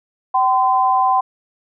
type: tone pair together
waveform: sine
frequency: 767 / 1023.8 Hz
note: G5 / C6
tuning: -38 / -38 cents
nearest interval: perfect fourth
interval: 500 cents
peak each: -15 dBFS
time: 0.34-1.21 s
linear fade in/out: 10 ms
effects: none